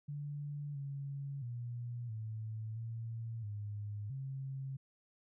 sine tone with pitch steps, 145.2 / 139.5 / 120.1 / 109.9 / 114.2 / 103.7 / 134.6 Hz, D3 / C#3 / B2 / A2 / A#2 / G#2 / C3, -19 / +11 / -48 / -2 / -35 / -2 / +49 cents, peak -39 dBFS, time 0.08-4.77 s, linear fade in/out 10 ms, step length 670 ms, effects none

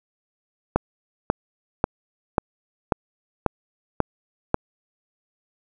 click train, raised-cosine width 1 ms, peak -3 dBFS, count 8, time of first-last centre 0.76-4.544 s, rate 1.85 Hz, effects none

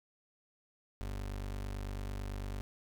30% pulse tone, 49 Hz, G1, in tune, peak -35 dBFS, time 1.01-2.61 s, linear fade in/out 0 ms, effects none

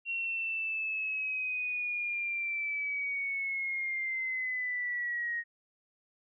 sine linear sweep, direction down, 2744 to 1869 Hz, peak -31 dBFS, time 0.05-5.44 s, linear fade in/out 50 ms, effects none

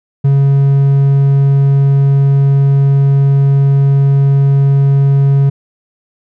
triangle tone, 138.59 Hz, C#3, in tune, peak -4 dBFS, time 0.24-5.5 s, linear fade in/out 10 ms, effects none

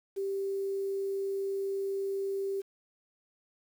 sine tone with quantisation, 392 Hz, G4, in tune, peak -30 dBFS, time 0.16-2.62 s, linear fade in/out 20 ms, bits 9, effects none

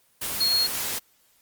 sine tone in noise, 4292 Hz, C8, 43 cents sharp, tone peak -19 dBFS, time 0.4-0.67 s, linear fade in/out 10 ms, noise white, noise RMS -29 dBFS, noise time 0.21-0.99 s, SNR +7 dB, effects white hiss -63 dBFS RMS until 1.41 s + Opus 24 kbps

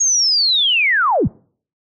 sine linear sweep, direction down, 6645 to 61.2 Hz, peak -12 dBFS, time 0-1.28 s, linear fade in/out 10 ms, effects noise-tail reverb RT60 0.5 s tail -25 dB re dry

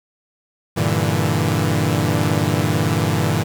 sawtooth chord, E half-diminished seventh, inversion first, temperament equal, 98 / 116.54 / 146.83 / 164.81 Hz, G2 / Bb2 / D3 / E3, 0 / 0 / 0 / 0 cents, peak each -18 dBFS, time 0.76-3.44 s, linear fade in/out 20 ms, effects 7-bit

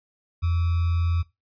sine tone with sample-and-hold, 85 Hz, F2, 46 cents flat, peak -20 dBFS, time 0.42-1.23 s, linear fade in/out 20 ms, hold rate 1225 Hz, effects noise-tail reverb RT60 0.2 s tail -18 dB re dry + resampled to 11025 Hz

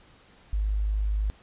sine tone, 51.8 Hz, G#1, 4 cents flat, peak -23 dBFS, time 0.53-1.3 s, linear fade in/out 0 ms, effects pink hiss -56 dBFS RMS until 1.42 s + resampled to 8000 Hz

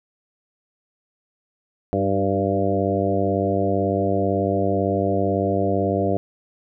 harmonic tone with a mistuned harmonic, 98 Hz, G2, in tune, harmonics 1 / 2 / 3 / 4 / 5 / 6 / 7, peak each -26 / -26 / -26 / -26 / -26 / -26 / -26 dBFS, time 1.93-6.17 s, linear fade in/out 0 ms, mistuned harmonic 3, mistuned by +32 cents, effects none

